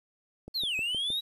click train, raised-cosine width 2 ms, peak -29 dBFS, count 5, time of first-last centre 0.48-1.103 s, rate 6.42 Hz
triangle linear two-way sweep, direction down then up, 4435 to 2489 to 3891 Hz, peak -27 dBFS, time 0.54-1.21 s, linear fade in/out 20 ms, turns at 0.76 s
effects resampled to 32000 Hz + 10-bit

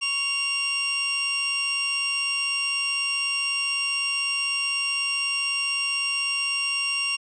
sawtooth tone pair together, 1108.7 / 2776 Hz, C#6 / F7, 0 / -11 cents, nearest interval octave + major third, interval 1589 cents, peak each -32 / -20 dBFS, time 0.01-7.17 s, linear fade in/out 20 ms, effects resampled to 22050 Hz

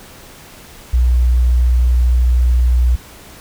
sine tone, 61.2 Hz, B1, 15 cents flat, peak -8 dBFS, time 0.93-2.96 s, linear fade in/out 10 ms, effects tanh soft clip ceiling -5 dBFS + pink hiss -39 dBFS RMS until 3.4 s

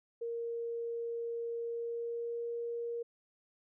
sine tone with pitch glide, 466.2 to 469.7 Hz, A#4 to A#4, 0 to +13 cents, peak -35 dBFS, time 0.21-3.03 s, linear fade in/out 10 ms, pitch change +13 cents, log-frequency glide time 1.62-2.48 s, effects none

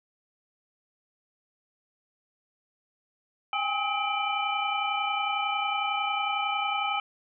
sine tone cluster, 799 / 830 / 1277 / 2360 / 3012 Hz, G5 / G#5 / D#6 / D7 / F#7, +33 / -1 / +45 / +8 / +30 cents, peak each -31 / -34 / -31 / -32 / -35 dBFS, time 3.53-7 s, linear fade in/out 2 ms, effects none

